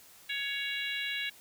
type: harmonic tone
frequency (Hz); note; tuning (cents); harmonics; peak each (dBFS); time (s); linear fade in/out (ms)
558; C#5; +11; 3 / 4 / 5 / 6 / 7; -38 / -37 / -38 / -41 / -40; 0.29-1.3; 10
effects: white hiss -56 dBFS RMS until 1.4 s